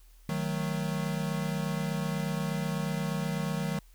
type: chord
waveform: square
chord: D# diminished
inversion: none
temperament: equal with one note detuned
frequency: 156.74 / 185 / 220 Hz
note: D#3 / F#3 / A3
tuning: +13 / 0 / 0 cents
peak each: -33 / -34 / -38 dBFS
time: 0.29-3.79 s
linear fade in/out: 2 ms
effects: added 40 Hz sine -53 dBFS peak until 3.94 s + white hiss -65 dBFS RMS until 3.94 s